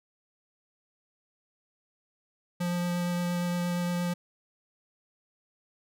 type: tone with vibrato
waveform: square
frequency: 175.6 Hz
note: F3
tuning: 10 cents sharp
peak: -28 dBFS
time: 2.6-4.14 s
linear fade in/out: 10 ms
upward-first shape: triangle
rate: 8.6 Hz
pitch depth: 11 cents each way
effects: none